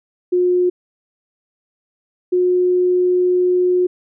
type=tone pair in turn; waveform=sine; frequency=359.3 / 361.4 Hz; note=F4 / F#4; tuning=+49 / -41 cents; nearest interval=unison; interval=10 cents; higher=second; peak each=-12 dBFS; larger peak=neither; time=0.32-0.7 / 2.32-3.87 s; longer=second; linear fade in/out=10 ms; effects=none